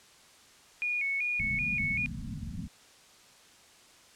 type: tone with vibrato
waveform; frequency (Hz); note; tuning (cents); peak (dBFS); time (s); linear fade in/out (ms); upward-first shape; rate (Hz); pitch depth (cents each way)
sine; 2323; D7; -20; -28; 0.82-2.06; 0; square; 2.6; 87
type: low-pass noise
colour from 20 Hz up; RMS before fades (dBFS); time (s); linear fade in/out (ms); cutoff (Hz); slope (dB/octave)
white; -38; 1.39-2.68; 10; 250; 96
effects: white hiss -57 dBFS RMS until 4.15 s + low-pass 8000 Hz 12 dB/octave